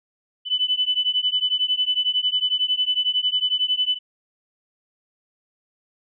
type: beating tone pair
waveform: sine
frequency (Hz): 2993 / 3004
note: F#7 / F#7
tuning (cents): +19 / +26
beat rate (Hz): 11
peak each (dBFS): -22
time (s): 0.45-3.99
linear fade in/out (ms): 50
effects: none